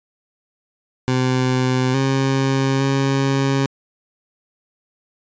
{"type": "tone with pitch steps", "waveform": "20% pulse", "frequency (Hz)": [128.3, 134.8, 136.4], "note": ["C3", "C#3", "C#3"], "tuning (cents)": [-34, -48, -28], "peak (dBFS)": -11, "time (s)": [1.08, 3.66], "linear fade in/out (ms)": 0, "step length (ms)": 860, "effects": ["resampled to 16000 Hz"]}